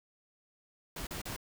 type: noise bursts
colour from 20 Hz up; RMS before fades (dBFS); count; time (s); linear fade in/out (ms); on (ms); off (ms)
pink; -40; 3; 0.96-1.364; 5; 110; 37
effects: none